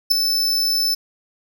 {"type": "tone with ADSR envelope", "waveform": "45% pulse", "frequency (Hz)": 5274, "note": "E8", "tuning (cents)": 0, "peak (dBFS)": -9, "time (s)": [0.1, 0.95], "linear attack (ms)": 16, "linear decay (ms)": 4, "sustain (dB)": -8, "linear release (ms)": 13, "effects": []}